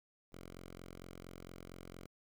5% pulse tone, 44.36 Hz, F1, 28 cents sharp, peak -39 dBFS, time 0.32-2.07 s, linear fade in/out 10 ms, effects 11-bit

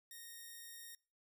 5% pulse tone, 1857 Hz, A#6, 7 cents flat, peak -40 dBFS, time 0.11-0.95 s, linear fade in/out 2 ms, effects noise-tail reverb RT60 0.4 s tail -26 dB re dry

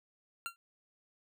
25% pulse tone with exponential decay, 1376 Hz, F6, 26 cents flat, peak -29 dBFS, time 0.46-0.56 s, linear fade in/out 0 ms, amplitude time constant 21 ms, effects none

